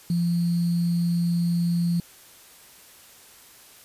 sine tone with sample-and-hold, 172 Hz, F3, 26 cents flat, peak -20 dBFS, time 0.1-2 s, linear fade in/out 2 ms, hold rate 4410 Hz, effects white hiss -50 dBFS RMS until 3.84 s + resampled to 32000 Hz

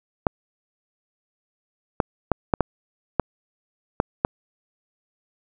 clicks, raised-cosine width 1 ms, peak -3 dBFS, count 8, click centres 0.268 / 2.002 / 2.317 / 2.538 / 2.607 / 3.197 / 4.001 / 4.249 s, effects none

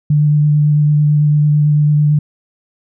sine tone with vibrato, 148.9 Hz, D3, 24 cents sharp, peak -8 dBFS, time 0.1-2.19 s, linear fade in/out 5 ms, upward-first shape triangle, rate 9 Hz, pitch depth 16 cents each way, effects none

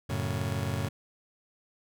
35% pulse chord, F# minor, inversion none, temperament just, 92.5 / 111 / 138.75 Hz, F#2 / A2 / C#3, 0 / +16 / +2 cents, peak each -32 dBFS, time 0.09-0.89 s, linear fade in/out 10 ms, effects none

